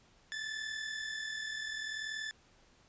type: tone pair together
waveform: sawtooth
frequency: 1738 / 1778.6 Hz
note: A6 / A6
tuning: -22 / +18 cents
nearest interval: unison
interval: 40 cents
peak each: -35 / -40 dBFS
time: 0.32-2.31 s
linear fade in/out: 0 ms
effects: pink hiss -65 dBFS RMS until 2.88 s + resampled to 16000 Hz